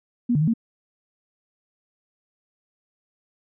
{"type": "tone with pitch steps", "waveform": "sine", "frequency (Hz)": [240.8, 149.2, 157.8, 228.3], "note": ["B3", "D3", "D#3", "A#3"], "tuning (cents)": [-44, 28, 25, -36], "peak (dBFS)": -17, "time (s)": [0.29, 0.538], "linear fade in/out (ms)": 10, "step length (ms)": 62, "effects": []}